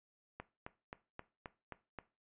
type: click train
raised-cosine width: 0.5 ms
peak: -29 dBFS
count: 7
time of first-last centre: 0.4-1.987 s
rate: 3.78 Hz
effects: noise-tail reverb RT60 0.3 s tail -17 dB re dry + resampled to 8000 Hz